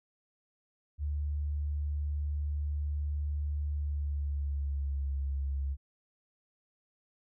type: tone with pitch glide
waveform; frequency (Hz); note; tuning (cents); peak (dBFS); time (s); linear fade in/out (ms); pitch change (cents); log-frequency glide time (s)
sine; 73.42 to 68.9; D2 to C#2; 0 to -10; -30; 0.98-5.77; 50; -110; 3.73-5.14
effects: none